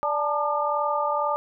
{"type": "tone cluster", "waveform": "sine", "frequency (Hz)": [585, 864, 906, 1204], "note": ["D5", "A5", "A#5", "D6"], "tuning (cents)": [-7, -32, -50, 43], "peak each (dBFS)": [-27, -28, -30, -26], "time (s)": [0.03, 1.36], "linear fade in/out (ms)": 0, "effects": []}